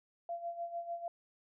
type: tone with tremolo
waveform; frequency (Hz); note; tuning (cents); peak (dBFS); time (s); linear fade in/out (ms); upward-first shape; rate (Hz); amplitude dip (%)
sine; 685; F5; -34; -35; 0.29-1.08; 2; sine; 6.7; 70
effects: none